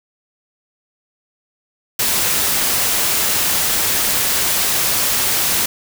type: noise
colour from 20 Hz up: white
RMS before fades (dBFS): -17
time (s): 1.99-5.66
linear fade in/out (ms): 5
effects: none